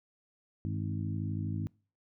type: harmonic tone with a mistuned harmonic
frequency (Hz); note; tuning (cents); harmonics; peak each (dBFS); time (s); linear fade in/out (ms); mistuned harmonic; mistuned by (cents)
52.6; G#1; +23; 2 / 3 / 4 / 5 / 6; -34 / -38 / -40 / -42 / -44; 0.65-1.67; 0; 2; -94
effects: noise-tail reverb RT60 0.4 s tail -25 dB re dry